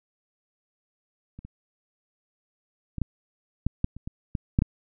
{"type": "clicks", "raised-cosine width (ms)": 5, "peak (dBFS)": [-29, -28, -20, -13, -11, -10, -27, -21, -15, -7, -10], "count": 11, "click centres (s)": [1.39, 1.45, 2.983, 3.017, 3.666, 3.844, 3.966, 4.075, 4.352, 4.589, 4.621], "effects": []}